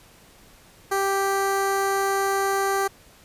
15% pulse tone with notch filter, 392 Hz, G4, in tune, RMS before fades -23 dBFS, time 0.91-2.88 s, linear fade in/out 10 ms, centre 3500 Hz, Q 1.8, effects pink hiss -52 dBFS RMS until 3.24 s + resampled to 32000 Hz

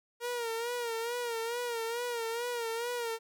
sawtooth tone with vibrato, 469.8 Hz, A#4, 13 cents sharp, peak -29 dBFS, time 0.2-3.19 s, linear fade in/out 50 ms, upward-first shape sine, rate 2.3 Hz, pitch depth 68 cents each way, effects none

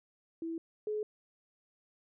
sine tone pair in turn, 329.2 / 424.9 Hz, E4 / G#4, -2 / +40 cents, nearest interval major third, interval 442 cents, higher second, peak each -35 / -32 dBFS, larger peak second, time 0.42-0.58 / 0.87-1.03 s, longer neither, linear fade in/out 2 ms, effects none

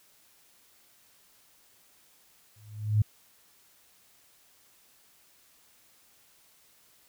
sine tone with exponential growth, 106.4 Hz, G#2, 42 cents sharp, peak -17 dBFS, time 2.56-3.02 s, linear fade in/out 5 ms, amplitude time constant 100 ms, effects white hiss -62 dBFS RMS until 7.08 s

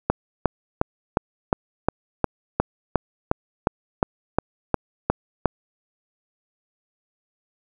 click train, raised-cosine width 1 ms, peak -3 dBFS, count 16, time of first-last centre 0.1-5.457 s, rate 2.8 Hz, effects none

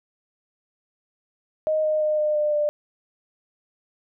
sine tone with pitch steps, 622.3 / 616.6 / 610.9 / 605.3 / 599.7 / 594.2 Hz, D#5 / D#5 / D#5 / D#5 / D5 / D5, 0 / -16 / -32 / -48 / +36 / +20 cents, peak -19 dBFS, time 1.67-2.69 s, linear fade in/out 0 ms, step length 170 ms, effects none

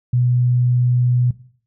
sine tone, 123.47 Hz, B2, in tune, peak -13 dBFS, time 0.13-1.31 s, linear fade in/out 5 ms, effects noise-tail reverb RT60 0.5 s tail -17 dB re dry

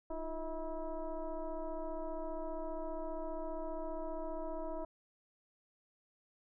sine tone with frequency modulation, 311.5 Hz, D#4, 2 cents sharp, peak -37 dBFS, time 0.1-4.85 s, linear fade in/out 5 ms, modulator 329 Hz, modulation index 1.8, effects none

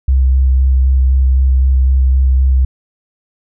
sine tone with vibrato, 65.41 Hz, C2, in tune, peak -7 dBFS, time 0.08-2.65 s, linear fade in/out 5 ms, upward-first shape square, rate 3.9 Hz, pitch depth 13 cents each way, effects none

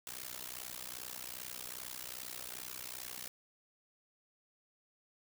white noise with amplitude modulation, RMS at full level -41 dBFS, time 0.07-3.28 s, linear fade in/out 0 ms, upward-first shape sine, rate 62.5 Hz, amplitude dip 100%, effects none

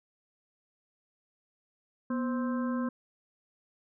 harmonic tone with a mistuned harmonic, 261.6 Hz, C4, in tune, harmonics 1 / 2 / 4 / 5 / 6, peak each -29 / -39 / -40 / -46 / -46 dBFS, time 2.1-2.89 s, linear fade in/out 5 ms, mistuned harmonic 1, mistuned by -120 cents, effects none

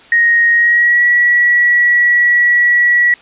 sine tone with pitch glide, 1872 to 1933.5 Hz, A#6 to B6, +7 to -37 cents, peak -7 dBFS, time 0.12-3.14 s, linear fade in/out 2 ms, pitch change +56 cents, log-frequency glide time 0.52-1.04 s, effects white hiss -41 dBFS RMS until 3.21 s + resampled to 8000 Hz

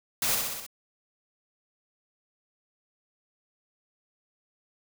white noise with echo, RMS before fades -27 dBFS, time 0.22-0.35 s, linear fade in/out 2 ms, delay 63 ms, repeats 5, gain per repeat -3 dB, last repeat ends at 0.665 s, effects none

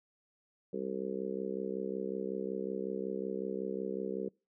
harmonic tone, 65.41 Hz, C2, in tune, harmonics 3 / 4 / 5 / 6 / 7 / 8, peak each -41 / -46 / -43 / -39 / -39 / -46 dBFS, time 0.73-4.29 s, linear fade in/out 5 ms, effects noise-tail reverb RT60 0.3 s tail -26 dB re dry

